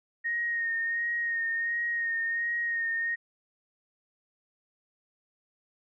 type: tone with vibrato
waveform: sine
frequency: 1859 Hz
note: A#6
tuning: 5 cents flat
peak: -27 dBFS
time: 0.24-3.16 s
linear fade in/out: 20 ms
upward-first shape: sine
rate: 1.4 Hz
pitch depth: 25 cents each way
effects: none